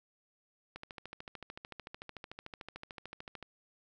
click train, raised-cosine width 0.3 ms, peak -28 dBFS, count 37, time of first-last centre 0.76-3.427 s, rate 13.5 Hz, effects none

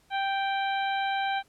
harmonic tone, 784 Hz, G5, in tune, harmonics 1 / 2 / 3 / 4 / 5, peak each -27 / -33 / -37 / -39 / -41 dBFS, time 0.1-1.43 s, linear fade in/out 50 ms, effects pink hiss -64 dBFS RMS until 1.48 s + low-pass 12000 Hz 12 dB/octave

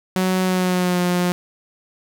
sawtooth tone with pitch glide, 185.8 to 178.03 Hz, F#3 to F3, +7 to +34 cents, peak -13 dBFS, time 0.16-1.32 s, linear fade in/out 0 ms, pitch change -73 cents, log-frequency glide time 0.43-1.01 s, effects 9-bit

